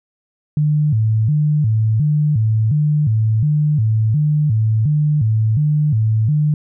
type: tone with vibrato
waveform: sine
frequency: 128.4 Hz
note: C3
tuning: 32 cents flat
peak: -12 dBFS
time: 0.57-6.54 s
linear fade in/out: 2 ms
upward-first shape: square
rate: 1.4 Hz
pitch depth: 270 cents each way
effects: none